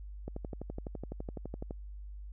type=click train; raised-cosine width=2 ms; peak=-26 dBFS; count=18; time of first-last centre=0.28-1.709 s; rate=11.9 Hz; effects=added 50 Hz sine -42 dBFS peak until 2.32 s

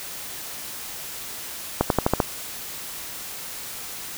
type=accelerating click train; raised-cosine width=1 ms; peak=-3 dBFS; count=6; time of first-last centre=1.81-2.202 s; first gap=92 ms; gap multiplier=0.92; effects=white hiss -35 dBFS RMS until 4.17 s

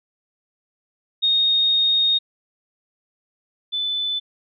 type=tone pair in turn; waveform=sine; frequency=3713 / 3505 Hz; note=A#7 / A7; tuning=-8 / -7 cents; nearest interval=minor second; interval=99 cents; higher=first; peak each=-15 / -21 dBFS; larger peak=first; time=1.22-2.19 / 3.72-4.2 s; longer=first; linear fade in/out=20 ms; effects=none

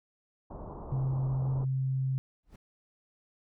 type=low-pass noise; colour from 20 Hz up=pink; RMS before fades=-42 dBFS; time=0.5-1.65 s; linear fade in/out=10 ms; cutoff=1100 Hz; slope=48 dB/octave
type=tone; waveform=sine; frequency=132.4 Hz; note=C3; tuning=21 cents sharp; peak=-27 dBFS; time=0.92-2.18 s; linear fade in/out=0 ms
type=noise with exponential growth; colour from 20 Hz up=brown; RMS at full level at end=-42 dBFS; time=2.43-2.56 s; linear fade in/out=5 ms; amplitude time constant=28 ms
effects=none

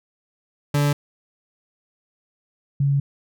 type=tone pair in turn; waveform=40% pulse / sine; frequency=144.9 / 140.05 Hz; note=D3 / C#3; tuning=-23 / +18 cents; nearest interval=minor second; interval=59 cents; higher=first; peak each=-16 dBFS; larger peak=neither; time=0.74-0.93 / 2.8-3 s; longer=second; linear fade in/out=5 ms; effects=none

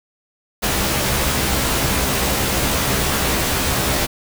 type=noise with comb filter; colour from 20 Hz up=pink; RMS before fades=-19 dBFS; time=0.62-4.07 s; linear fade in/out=20 ms; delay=15 ms; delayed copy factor=+0.75; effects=none

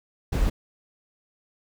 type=noise; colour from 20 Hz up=brown; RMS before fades=-22 dBFS; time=0.32-0.5 s; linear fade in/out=10 ms; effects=none

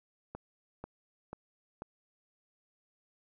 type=click train; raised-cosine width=1 ms; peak=-27 dBFS; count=4; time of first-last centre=0.35-1.821 s; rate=2.04 Hz; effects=none

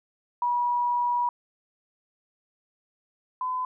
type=tone pair in turn; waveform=sine; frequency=968 / 1013.2 Hz; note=B5 / B5; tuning=-35 / +44 cents; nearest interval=minor second; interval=79 cents; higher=second; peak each=-22 / -26 dBFS; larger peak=first; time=0.42-1.29 / 3.41-3.65 s; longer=first; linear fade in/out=2 ms; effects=none

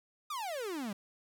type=exponential sweep; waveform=45% pulse; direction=down; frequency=1253 to 189.7 Hz; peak=-36 dBFS; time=0.3-0.93 s; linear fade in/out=5 ms; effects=none

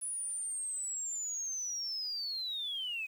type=linear sweep; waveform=sine; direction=down; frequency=9956 to 2483 Hz; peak=-34 dBFS; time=0.01-3.07 s; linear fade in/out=20 ms; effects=tanh soft clip ceiling -30 dBFS + 10-bit

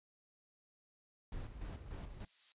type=noise with exponential growth; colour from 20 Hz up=violet; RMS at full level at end=-48 dBFS; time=1.27-2.52 s; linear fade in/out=0 ms; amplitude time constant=270 ms
type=noise with tremolo; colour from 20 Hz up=brown; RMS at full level=-44 dBFS; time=1.32-2.25 s; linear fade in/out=2 ms; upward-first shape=square; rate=3.4 Hz; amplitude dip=55%
effects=noise-tail reverb RT60 0.1 s tail -21 dB re dry + resampled to 8000 Hz

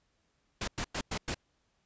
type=noise bursts; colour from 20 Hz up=pink; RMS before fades=-34 dBFS; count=5; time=0.61-1.345 s; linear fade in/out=5 ms; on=67 ms; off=100 ms; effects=pink hiss -75 dBFS RMS until 1.85 s + resampled to 16000 Hz

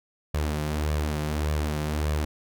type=tone with flanger; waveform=sawtooth; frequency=75.5 Hz; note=D2; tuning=48 cents sharp; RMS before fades=-27 dBFS; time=0.34-2.25 s; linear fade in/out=5 ms; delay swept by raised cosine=1.7 to 5.9 ms; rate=1.7 Hz; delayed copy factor=+0.5; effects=none

